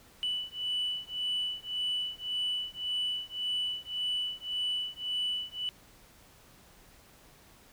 sine beating tone pair, 2971 / 2972.8 Hz, F#7 / F#7, +6 / +7 cents, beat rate 1.8 Hz, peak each -33 / -33 dBFS, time 0.23-5.69 s, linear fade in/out 0 ms, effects tanh soft clip ceiling -25 dBFS + pink hiss -58 dBFS RMS until 7.72 s

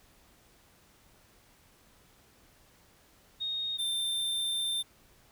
sine / square tone pair in turn, 3719 / 3585 Hz, A#7 / A7, -5 / +32 cents, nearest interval minor second, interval 63 cents, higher first, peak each -31 / -30 dBFS, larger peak second, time 3.4-3.78 / 3.78-4.83 s, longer second, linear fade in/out 20 ms, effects pink hiss -62 dBFS RMS until 5.31 s

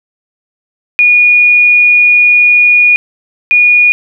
sine tone pair in turn, 2447 / 2447 Hz, D#7 / D#7, -29 / -29 cents, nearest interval unison, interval 0 cents, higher neither, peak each -3 dBFS, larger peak neither, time 0.99-2.96 / 3.51-3.92 s, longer first, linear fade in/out 0 ms, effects none

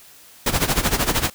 pink noise with tremolo, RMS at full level -17 dBFS, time 0.46-1.3 s, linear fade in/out 5 ms, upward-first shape sine, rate 13 Hz, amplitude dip 80%, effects white hiss -47 dBFS RMS until 1.34 s

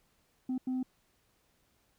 sine tone bursts at uneven times, 256.7 Hz, C4, 33 cents flat, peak -28 dBFS, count 2, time 0.49-0.58 / 0.67-0.83 s, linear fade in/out 5 ms, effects tanh soft clip ceiling -29 dBFS + pink hiss -72 dBFS RMS until 1.98 s

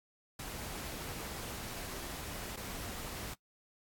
pink noise with dropouts, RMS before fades -43 dBFS, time 0.39-3.34 s, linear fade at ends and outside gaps 5 ms, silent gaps 2.561-2.572 s, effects noise-tail reverb RT60 0.1 s tail -20 dB re dry + AAC 64 kbps

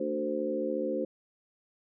harmonic tone with a mistuned harmonic, 74.2 Hz, D2, 18 cents sharp, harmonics 3 / 4 / 5 / 6 / 7, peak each -37 / -35 / -35 / -40 / -32 dBFS, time 0-1.05 s, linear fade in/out 5 ms, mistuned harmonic 4, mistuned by -16 cents, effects none

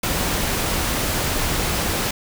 pink noise, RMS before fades -22 dBFS, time 0.03-2.11 s, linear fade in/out 5 ms, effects none

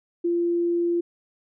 sine tone, 344.1 Hz, F4, 26 cents flat, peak -20 dBFS, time 0.24-1.01 s, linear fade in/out 10 ms, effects none

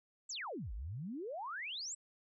sine exponential two-way sweep, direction down then up, 8100 to 46.25 to 8100 Hz, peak -40 dBFS, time 0.29-1.95 s, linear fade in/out 10 ms, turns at 0.73 s, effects none

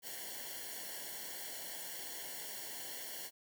white noise with comb filter, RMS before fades -45 dBFS, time 0.02-3.31 s, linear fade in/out 50 ms, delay 0.8 ms, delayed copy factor -1, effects none

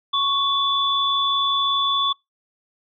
sine tone pair together, 1108.7 / 3463 Hz, C#6 / A7, 0 / -28 cents, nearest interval octave + minor sixth, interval 1972 cents, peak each -21 / -20 dBFS, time 0.13-2.13 s, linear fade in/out 10 ms, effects noise-tail reverb RT60 0.2 s tail -26 dB re dry

